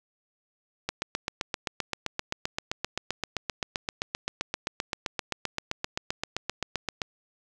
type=click train; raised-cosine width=0.2 ms; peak=-11 dBFS; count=48; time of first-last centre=0.89-7.018 s; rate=7.67 Hz; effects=none